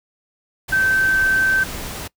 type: tone in noise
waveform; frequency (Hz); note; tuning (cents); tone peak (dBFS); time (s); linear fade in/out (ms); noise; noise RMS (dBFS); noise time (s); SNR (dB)
sine; 1548; G6; -22; -14; 0.72-1.64; 10; pink; -30; 0.68-2.08; +13
effects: noise-tail reverb RT60 0.1 s tail -22 dB re dry